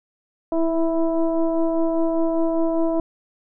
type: tone with frequency modulation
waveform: sine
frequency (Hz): 327.5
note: E4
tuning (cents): -11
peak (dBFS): -17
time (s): 0.52-3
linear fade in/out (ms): 2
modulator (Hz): 330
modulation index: 1.2
effects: none